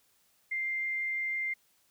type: tone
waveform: sine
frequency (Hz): 2098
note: C7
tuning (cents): +4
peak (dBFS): -30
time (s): 0.51-1.54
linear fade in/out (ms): 10
effects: white hiss -69 dBFS RMS until 1.9 s